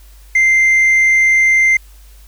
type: tone with hard clipping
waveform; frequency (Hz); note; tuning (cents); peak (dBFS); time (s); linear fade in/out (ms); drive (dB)
triangle; 2088; C7; -4; -7; 0.35-1.77; 5; 1
effects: added 50 Hz sine -38 dBFS peak until 2.27 s + white hiss -49 dBFS RMS until 2.27 s